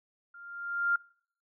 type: tone with level ramp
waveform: sine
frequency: 1396.9 Hz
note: F6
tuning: in tune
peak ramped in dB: -48 to -22 dBFS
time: 0.34-0.96 s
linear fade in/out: 5 ms
effects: noise-tail reverb RT60 0.6 s tail -25 dB re dry